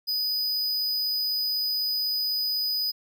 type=tone; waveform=square; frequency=4978 Hz; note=D#8; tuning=in tune; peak=-25 dBFS; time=0.07-2.92 s; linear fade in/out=20 ms; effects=none